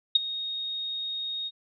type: tone with ADSR envelope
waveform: sine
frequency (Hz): 3729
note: A#7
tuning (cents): 0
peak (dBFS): -13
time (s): 0.15-1.51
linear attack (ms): 6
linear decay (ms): 18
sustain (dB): -17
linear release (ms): 43
effects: none